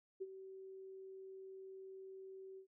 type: tone with ADSR envelope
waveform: sine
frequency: 382.3 Hz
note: G4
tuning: 43 cents flat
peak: -39 dBFS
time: 0.2-2.67 s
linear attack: 19 ms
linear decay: 38 ms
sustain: -11 dB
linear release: 94 ms
effects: none